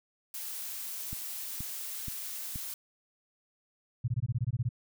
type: noise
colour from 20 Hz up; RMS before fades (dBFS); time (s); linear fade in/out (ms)
blue; -39; 0.34-2.74; 2
type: click train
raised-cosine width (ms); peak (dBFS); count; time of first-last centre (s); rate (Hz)
5; -27; 4; 1.13-2.559; 2.1
type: tone bursts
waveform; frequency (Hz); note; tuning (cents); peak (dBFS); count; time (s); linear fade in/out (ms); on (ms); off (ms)
sine; 120; B2; -49; -26; 11; 4.04-4.691; 10; 41; 20
effects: none